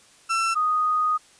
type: tone pair in turn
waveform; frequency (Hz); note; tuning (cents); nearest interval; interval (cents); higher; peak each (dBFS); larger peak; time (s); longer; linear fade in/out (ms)
35% pulse / sine; 1341 / 1242.7; E6 / D#6; +29 / -3; minor second; 132; first; -19; neither; 0.29-0.55 / 0.55-1.18; second; 20
effects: white hiss -54 dBFS RMS until 1.39 s + resampled to 22050 Hz